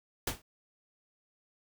pink noise with exponential decay, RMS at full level -27 dBFS, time 0.27-0.42 s, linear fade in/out 5 ms, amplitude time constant 32 ms, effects none

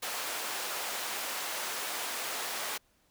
pink high-pass noise, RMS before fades -36 dBFS, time 0.02-2.78 s, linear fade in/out 10 ms, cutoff 650 Hz, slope 12 dB/octave, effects pink hiss -69 dBFS RMS until 3.1 s

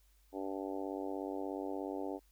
harmonic tone, 96.8 Hz, G2, 21 cents flat, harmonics 3 / 4 / 5 / 6 / 7 / 8 / 9, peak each -41 / -43 / -45 / -47 / -48 / -49 / -50 dBFS, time 0.32-2.2 s, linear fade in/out 50 ms, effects added 50 Hz sine -65 dBFS peak until 2.31 s + white hiss -73 dBFS RMS until 2.31 s

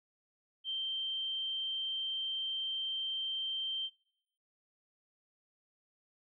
sine tone, 3136 Hz, G7, in tune, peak -34 dBFS, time 0.64-3.9 s, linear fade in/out 50 ms, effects noise-tail reverb RT60 0.8 s tail -25 dB re dry

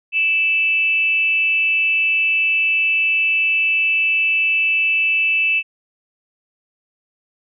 sine tone with frequency modulation, 2637 Hz, E7, in tune, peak -14 dBFS, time 0.12-5.63 s, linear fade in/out 50 ms, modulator 321 Hz, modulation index 0.31, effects none

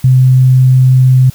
sine tone, 129 Hz, C3, 24 cents flat, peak -3 dBFS, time 0.04-1.3 s, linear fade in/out 5 ms, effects white hiss -38 dBFS RMS until 1.34 s

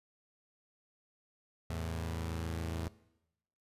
sawtooth tone pair together, 81.7 / 109.06 Hz, E2 / A2, -15 / -15 cents, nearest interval perfect fourth, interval 500 cents, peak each -33 / -38 dBFS, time 1.7-2.88 s, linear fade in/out 0 ms, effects noise-tail reverb RT60 0.9 s tail -20 dB re dry + resampled to 32000 Hz

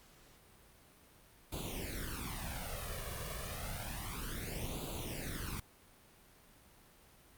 pink noise with flanger, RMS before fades -41 dBFS, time 1.52-5.6 s, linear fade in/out 5 ms, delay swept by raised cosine 0.27 to 1.77 ms, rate 0.3 Hz, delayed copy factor +0.85, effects pink hiss -62 dBFS RMS until 7.37 s + Opus 48 kbps

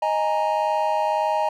triangle chord, D# suspended fourth, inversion none, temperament equal, 622.3 / 830.6 / 932.3 Hz, D#5 / G#5 / A#5, 0 / 0 / 0 cents, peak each -22 dBFS, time 0.02-1.49 s, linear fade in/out 5 ms, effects none

